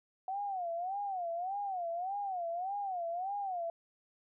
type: tone with vibrato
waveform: sine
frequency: 740 Hz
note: F#5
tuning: in tune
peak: -34 dBFS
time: 0.28-3.7 s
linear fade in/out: 2 ms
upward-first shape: sine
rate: 1.7 Hz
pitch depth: 170 cents each way
effects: none